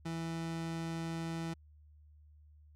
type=tone; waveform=30% pulse; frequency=164.81 Hz; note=E3; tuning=in tune; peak=-34 dBFS; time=0.05-1.54 s; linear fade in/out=10 ms; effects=added 75 Hz sine -57 dBFS peak until 2.75 s + low-pass 9000 Hz 12 dB/octave